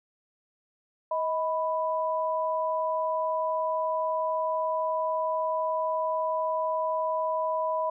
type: tone pair together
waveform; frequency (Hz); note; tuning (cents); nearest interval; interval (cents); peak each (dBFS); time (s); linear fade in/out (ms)
sine; 633.8 / 990; D#5 / B5; +32 / +4; minor sixth; 772; -28; 1.11-7.9; 5
effects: none